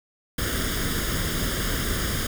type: noise with comb filter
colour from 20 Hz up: pink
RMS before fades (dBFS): -26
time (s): 0.38-2.27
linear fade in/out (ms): 5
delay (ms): 0.59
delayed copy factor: +0.7
effects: none